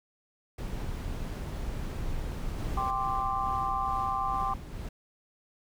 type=noise; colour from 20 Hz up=brown; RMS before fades=-34 dBFS; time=0.58-2.91 s; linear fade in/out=5 ms
type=noise with tremolo; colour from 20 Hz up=brown; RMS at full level=-36 dBFS; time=2.58-4.89 s; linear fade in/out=5 ms; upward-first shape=sine; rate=2.3 Hz; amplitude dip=40%
type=chord; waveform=sine; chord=G suspended fourth; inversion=none; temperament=equal; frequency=784 / 1046.5 / 1174.7 Hz; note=G5 / C6 / D6; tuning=0 / 0 / 0 cents; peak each=-32 dBFS; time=2.77-4.54 s; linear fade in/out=5 ms
effects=none